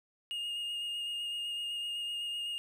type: tone with vibrato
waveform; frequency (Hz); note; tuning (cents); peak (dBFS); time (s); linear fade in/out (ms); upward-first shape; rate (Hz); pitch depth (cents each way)
triangle; 2845; F7; +31; -33; 0.31-2.58; 0; square; 7.9; 10
effects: none